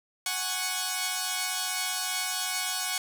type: chord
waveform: 5% pulse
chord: F# suspended second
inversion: none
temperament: equal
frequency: 740 / 830.6 / 1108.7 Hz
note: F#5 / G#5 / C#6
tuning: 0 / 0 / 0 cents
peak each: -20 / -24 / -21 dBFS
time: 0.26-2.98 s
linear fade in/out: 2 ms
effects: none